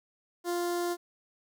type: tone with notch filter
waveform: sawtooth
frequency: 349.2 Hz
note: F4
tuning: in tune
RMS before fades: -31 dBFS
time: 0.44-0.97 s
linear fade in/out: 50 ms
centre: 2500 Hz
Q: 1.1
effects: 11-bit

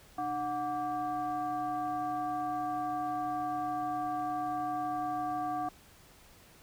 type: tone with frequency modulation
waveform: sine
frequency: 732 Hz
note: F#5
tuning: 19 cents flat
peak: -31 dBFS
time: 0.18-5.69 s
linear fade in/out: 5 ms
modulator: 430 Hz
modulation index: 0.87
effects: pink hiss -58 dBFS RMS until 6.62 s

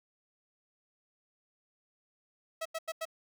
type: tone bursts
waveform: sawtooth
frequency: 648 Hz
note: E5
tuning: 30 cents flat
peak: -30 dBFS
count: 4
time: 2.61-3.054 s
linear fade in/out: 10 ms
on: 45 ms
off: 88 ms
effects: none

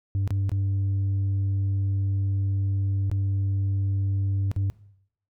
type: tone with dropouts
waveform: sine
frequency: 98 Hz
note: G2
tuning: in tune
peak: -19 dBFS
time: 0.15-4.7 s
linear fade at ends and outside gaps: 0 ms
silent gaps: 0.276-0.306 / 0.494-0.517 / 3.099-3.115 / 4.515-4.563 s
effects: noise-tail reverb RT60 0.7 s tail -21 dB re dry + tanh soft clip ceiling -21 dBFS

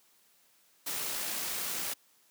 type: noise with amplitude modulation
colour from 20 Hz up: white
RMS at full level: -34 dBFS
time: 0.86-1.94 s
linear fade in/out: 10 ms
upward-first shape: sine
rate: 59.9 Hz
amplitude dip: 25%
effects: white hiss -66 dBFS RMS until 2.3 s + high-pass 150 Hz 12 dB/octave

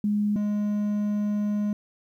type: tone pair in turn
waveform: sine / triangle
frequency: 207.7 / 207.7 Hz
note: G#3 / G#3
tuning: 0 / 0 cents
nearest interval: unison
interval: 0 cents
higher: neither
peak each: -21 dBFS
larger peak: neither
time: 0.04-0.36 / 0.36-1.73 s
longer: second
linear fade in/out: 2 ms
effects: 10-bit

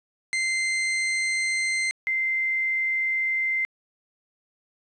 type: tone pair in turn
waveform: 40% pulse / sine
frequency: 2082 / 2082 Hz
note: C7 / C7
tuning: -9 / -9 cents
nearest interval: unison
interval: 0 cents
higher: neither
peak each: -22 dBFS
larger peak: neither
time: 0.33-1.91 / 2.07-3.65 s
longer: neither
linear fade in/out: 0 ms
effects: resampled to 24000 Hz + 10-bit

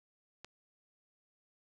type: click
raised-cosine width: 0.2 ms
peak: -29 dBFS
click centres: 0.446 s
effects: none

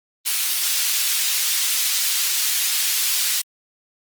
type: high-pass noise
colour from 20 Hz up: pink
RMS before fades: -21 dBFS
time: 0.25-3.42 s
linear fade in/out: 20 ms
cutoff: 3300 Hz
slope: 12 dB/octave
effects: Opus 24 kbps

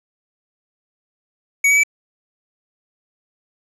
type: tone with pitch steps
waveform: square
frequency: 2249 / 2276 / 2304 Hz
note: C#7 / C#7 / D7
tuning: +24 / +45 / -34 cents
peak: -12 dBFS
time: 1.64-1.835 s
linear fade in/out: 5 ms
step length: 65 ms
effects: resampled to 24000 Hz + 7-bit

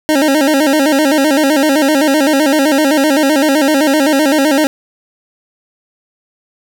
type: tone with vibrato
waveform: 25% pulse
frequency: 290 Hz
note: D4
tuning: 22 cents flat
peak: -5 dBFS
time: 0.09-4.67 s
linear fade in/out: 0 ms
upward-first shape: square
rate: 7.8 Hz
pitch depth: 110 cents each way
effects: none

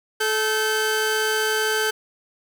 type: tone pair together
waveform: sawtooth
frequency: 433.8 / 1546 Hz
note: A4 / G6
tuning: -25 / -24 cents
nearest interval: octave + minor seventh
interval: 2201 cents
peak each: -19 dBFS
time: 0.2-1.91 s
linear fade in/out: 10 ms
effects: none

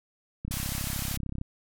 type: click train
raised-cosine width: 5 ms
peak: -22 dBFS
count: 33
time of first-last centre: 0.45-1.414 s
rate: 33.2 Hz
type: band-pass noise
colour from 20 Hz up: white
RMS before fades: -36 dBFS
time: 0.51-1.17 s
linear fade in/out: 5 ms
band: 550 to 16000 Hz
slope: 48 dB/octave
effects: none

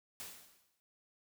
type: noise with exponential decay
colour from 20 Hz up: white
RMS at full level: -44 dBFS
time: 0.2-0.8 s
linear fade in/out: 0 ms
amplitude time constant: 130 ms
effects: none

